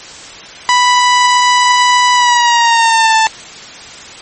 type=tone with pitch glide; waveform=sawtooth; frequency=987.8 to 885.1 Hz; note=B5 to A5; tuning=0 to +10 cents; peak=-3 dBFS; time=0.69-3.27 s; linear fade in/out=0 ms; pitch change=-190 cents; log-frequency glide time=2.14-3.15 s; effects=white hiss -31 dBFS RMS until 4.21 s + MP3 32 kbps